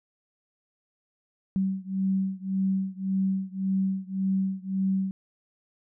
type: beating tone pair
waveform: sine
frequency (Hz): 190.8 / 192.6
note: G3 / G3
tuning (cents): -47 / -30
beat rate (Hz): 1.8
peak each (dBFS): -27 / -28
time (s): 1.56-5.11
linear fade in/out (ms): 0
effects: none